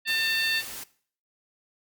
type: harmonic tone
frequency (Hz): 897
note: A5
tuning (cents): +33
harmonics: 2 / 3 / 4 / 5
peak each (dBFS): -27 / -29 / -30 / -31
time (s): 0.05-0.63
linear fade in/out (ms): 50
type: noise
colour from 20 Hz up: white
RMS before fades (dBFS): -38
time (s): 0.07-0.84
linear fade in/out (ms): 10
effects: noise-tail reverb RT60 0.5 s tail -19 dB re dry + Opus 48 kbps